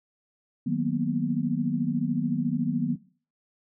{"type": "chord", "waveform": "sine", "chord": "B major seventh", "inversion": "first", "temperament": "equal", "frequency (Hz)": [155.56, 185, 233.1, 246.9], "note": ["D#3", "F#3", "A#3", "B3"], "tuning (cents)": [0, 0, 0, 0], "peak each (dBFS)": [-30, -30, -29, -28], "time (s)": [0.66, 2.96], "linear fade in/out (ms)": 10, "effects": ["noise-tail reverb RT60 0.4 s tail -18 dB re dry"]}